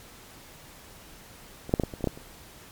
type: clicks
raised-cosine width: 2 ms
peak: -23 / -6 / -10 / -13 / -24 / -27 / -12 / -12 / -27 dBFS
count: 9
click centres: 1.694 / 1.739 / 1.798 / 1.836 / 1.938 / 2.008 / 2.042 / 2.073 / 2.175 s
effects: pink hiss -49 dBFS RMS until 2.71 s + MP3 96 kbps